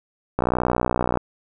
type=click train; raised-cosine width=1 ms; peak=-6 dBFS; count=49; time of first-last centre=0.39-1.173 s; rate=61.3 Hz; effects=none